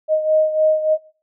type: beating tone pair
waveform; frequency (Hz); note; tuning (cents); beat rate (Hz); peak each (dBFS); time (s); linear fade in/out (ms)
sine; 622.3 / 625.7; D#5 / D#5; 0 / +10; 3.4; -14 / -20; 0.08-0.98; 50
effects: noise-tail reverb RT60 0.4 s tail -20 dB re dry